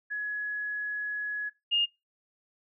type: tone pair in turn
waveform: sine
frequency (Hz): 1685 / 2834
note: G#6 / F7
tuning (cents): +25 / +25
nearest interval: major sixth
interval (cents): 900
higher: second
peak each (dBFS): -30 / -23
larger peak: second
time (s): 0.1-1.5 / 1.71-1.86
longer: first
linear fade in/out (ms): 20
effects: noise-tail reverb RT60 0.2 s tail -21 dB re dry